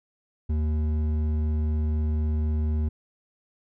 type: tone with hard clipping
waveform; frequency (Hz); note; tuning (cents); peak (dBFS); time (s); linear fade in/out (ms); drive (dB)
sine; 77; D#2; -17; -24; 0.49-2.89; 10; 8
effects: none